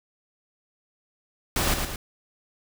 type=noise with echo; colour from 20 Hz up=pink; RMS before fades=-24 dBFS; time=1.56-1.74 s; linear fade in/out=2 ms; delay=110 ms; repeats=2; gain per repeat=-5 dB; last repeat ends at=1.96 s; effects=none